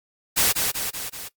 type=noise with echo; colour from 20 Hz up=white; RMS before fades=-19 dBFS; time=0.36-0.53 s; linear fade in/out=20 ms; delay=190 ms; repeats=4; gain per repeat=-4 dB; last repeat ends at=1.29 s; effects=noise-tail reverb RT60 0.1 s tail -20 dB re dry + Opus 48 kbps